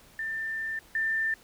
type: tone pair in turn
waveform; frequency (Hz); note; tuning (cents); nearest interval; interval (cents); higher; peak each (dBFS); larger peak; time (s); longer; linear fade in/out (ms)
sine; 1787 / 1787; A6 / A6; +26 / +26; unison; 0; neither; -30 / -25; second; 0.19-0.79 / 0.95-1.34; first; 2
effects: pink hiss -56 dBFS RMS until 1.43 s